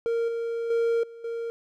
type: tone with level steps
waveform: triangle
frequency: 463.3 Hz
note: A#4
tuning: 11 cents flat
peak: -21 / -25 / -19 / -39 / -27 dBFS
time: 0.06-1.5 s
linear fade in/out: 0 ms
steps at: 0.28 / 0.7 / 1.03 / 1.24 s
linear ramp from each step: 5 ms
effects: none